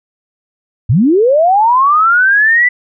sine linear sweep, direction up, 92.5 to 2000 Hz, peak -6 dBFS, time 0.89-2.69 s, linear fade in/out 10 ms, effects none

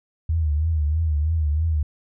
sine tone with vibrato, 77.78 Hz, D#2, in tune, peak -18 dBFS, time 0.29-1.83 s, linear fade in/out 5 ms, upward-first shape triangle, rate 3.1 Hz, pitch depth 120 cents each way, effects none

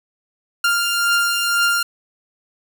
sawtooth beating tone pair, 1396.9 / 1398.9 Hz, F6 / F6, 0 / +2 cents, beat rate 2 Hz, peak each -13 / -20 dBFS, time 0.64-1.83 s, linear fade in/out 5 ms, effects none

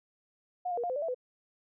sine tone with pitch steps, 723 / 702 / 476.8 / 704 / 512 / 583 / 659 / 502 Hz, F#5 / F5 / A#4 / F5 / C5 / D5 / E5 / B4, -40 / +9 / +39 / +14 / -38 / -13 / -1 / +28 cents, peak -30 dBFS, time 0.65-1.146 s, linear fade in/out 10 ms, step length 62 ms, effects none

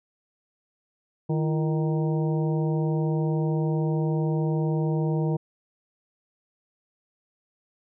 harmonic tone with a mistuned harmonic, 155.56 Hz, D#3, in tune, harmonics 1 / 2 / 3 / 4 / 5 / 6, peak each -23 / -30 / -32 / -38 / -40 / -41 dBFS, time 1.29-5.37 s, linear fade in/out 10 ms, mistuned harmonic 2, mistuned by +130 cents, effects none

